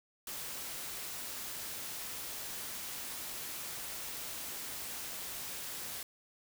white noise, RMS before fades -42 dBFS, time 0.27-6.03 s, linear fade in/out 2 ms, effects none

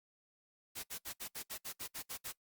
white noise bursts, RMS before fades -43 dBFS, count 11, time 0.75-2.327 s, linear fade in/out 20 ms, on 87 ms, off 62 ms, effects noise-tail reverb RT60 0.1 s tail -20 dB re dry + Opus 48 kbps

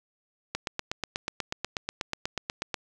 click train, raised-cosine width 0.2 ms, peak -12 dBFS, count 19, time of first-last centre 0.55-2.742 s, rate 8.21 Hz, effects none

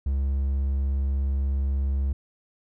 triangle tone, 68.3 Hz, C#2, 25 cents flat, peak -20 dBFS, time 0.06-2.13 s, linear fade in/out 5 ms, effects none

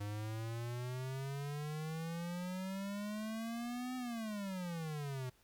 square exponential two-way sweep, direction up then down, 101.9 to 255.9 to 125.1 Hz, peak -40 dBFS, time 0-5.3 s, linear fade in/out 10 ms, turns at 3.96 s, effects pink hiss -70 dBFS RMS until 5.43 s

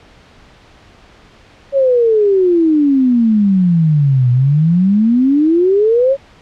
sine exponential two-way sweep, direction down then up, 561 to 121.4 to 561 Hz, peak -8 dBFS, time 1.72-6.17 s, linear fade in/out 50 ms, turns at 4.31 s, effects pink hiss -44 dBFS RMS until 6.41 s + low-pass 4000 Hz 12 dB/octave

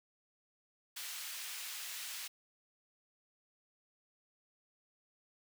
pink high-pass noise, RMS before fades -44 dBFS, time 0.96-2.28 s, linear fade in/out 10 ms, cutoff 2200 Hz, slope 12 dB/octave, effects none

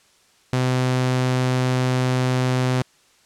sawtooth tone, 127.6 Hz, C3, 43 cents flat, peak -14 dBFS, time 0.53-2.82 s, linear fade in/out 0 ms, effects white hiss -57 dBFS RMS until 3.25 s + low-pass 8000 Hz 12 dB/octave

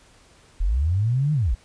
sine linear two-way sweep, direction up then down, 36.71 to 155.56 to 40.58 Hz, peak -18 dBFS, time 0.6-1.55 s, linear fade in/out 10 ms, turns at 1.33 s, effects pink hiss -54 dBFS RMS until 1.64 s + resampled to 22050 Hz

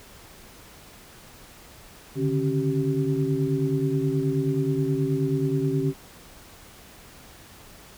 sine tone cluster, 140.7 / 150.1 / 273.3 / 386 Hz, C#3 / D3 / C#4 / G4, +26 / +38 / -24 / -27 cents, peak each -27 dBFS, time 2.15-5.94 s, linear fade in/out 50 ms, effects pink hiss -48 dBFS RMS until 7.97 s

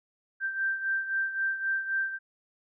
sine beating tone pair, 1568 / 1571.8 Hz, G6 / G6, 0 / +4 cents, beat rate 3.8 Hz, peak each -28 / -34 dBFS, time 0.4-2.19 s, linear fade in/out 50 ms, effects none

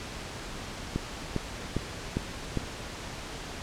click train, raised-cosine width 3 ms, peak -14 dBFS, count 5, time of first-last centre 0.96-2.573 s, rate 2.48 Hz, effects pink hiss -39 dBFS RMS until 3.62 s + low-pass 7000 Hz 12 dB/octave

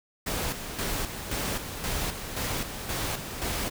pink noise with tremolo, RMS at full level -30 dBFS, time 0.26-3.7 s, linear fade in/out 10 ms, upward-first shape square, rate 1.9 Hz, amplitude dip 55%, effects none

